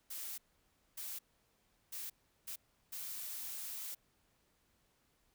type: noise bursts at uneven times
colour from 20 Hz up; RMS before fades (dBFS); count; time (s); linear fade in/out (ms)
blue; -44; 5; 0.1-0.38 / 0.97-1.19 / 1.92-2.1 / 2.47-2.56 / 2.92-3.95; 10
effects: pink hiss -75 dBFS RMS until 5.34 s